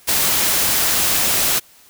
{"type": "noise", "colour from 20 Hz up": "white", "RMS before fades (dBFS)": -17, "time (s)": [0.07, 1.6], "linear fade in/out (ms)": 20, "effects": ["white hiss -49 dBFS RMS until 1.89 s"]}